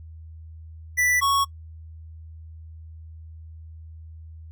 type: tone pair in turn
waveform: square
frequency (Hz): 1975.5 / 1108.7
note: B6 / C#6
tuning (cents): 0 / 0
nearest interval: minor seventh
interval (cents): 1000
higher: first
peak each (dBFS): -19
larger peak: neither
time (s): 0.97-1.21 / 1.21-1.45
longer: neither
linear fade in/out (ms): 20
effects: noise-tail reverb RT60 0.1 s tail -24 dB re dry + added 80 Hz sine -39 dBFS peak until 4.51 s